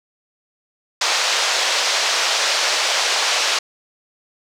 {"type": "band-pass noise", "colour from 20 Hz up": "white", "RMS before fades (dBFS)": -19, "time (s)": [1.01, 3.59], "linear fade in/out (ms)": 5, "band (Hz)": [490, 5900], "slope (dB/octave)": 24, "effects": []}